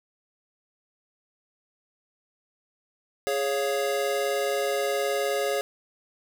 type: chord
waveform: square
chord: Db major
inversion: second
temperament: equal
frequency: 415.3 / 554.4 / 698.5 Hz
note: Ab4 / Db5 / F5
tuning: 0 / 0 / 0 cents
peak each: -29 / -28 / -33 dBFS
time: 3.27-5.61 s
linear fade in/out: 0 ms
effects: none